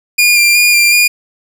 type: tone with vibrato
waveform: sawtooth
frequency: 2405 Hz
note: D7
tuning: 41 cents sharp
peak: -3 dBFS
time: 0.18-1.08 s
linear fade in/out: 10 ms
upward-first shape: square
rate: 2.7 Hz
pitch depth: 16 cents each way
effects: none